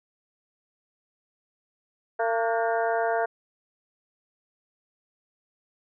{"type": "harmonic tone with a mistuned harmonic", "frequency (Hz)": 227.8, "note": "A#3", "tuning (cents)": -40, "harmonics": [2, 3, 4, 5, 6, 7, 8], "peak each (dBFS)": [-28, -25, -32, -39, -34, -35, -41], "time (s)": [2.19, 3.26], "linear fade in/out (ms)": 10, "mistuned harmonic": 6, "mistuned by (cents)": 80, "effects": []}